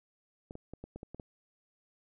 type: clicks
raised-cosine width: 2 ms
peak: -30 dBFS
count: 8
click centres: 0.509 / 0.554 / 0.736 / 0.84 / 0.96 / 1.031 / 1.146 / 1.198 s
effects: none